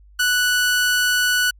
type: tone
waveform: sawtooth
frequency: 1480 Hz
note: F#6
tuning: in tune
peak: -12 dBFS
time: 0.19-1.51 s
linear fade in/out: 10 ms
effects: added 50 Hz sine -45 dBFS peak until 1.59 s + MP3 64 kbps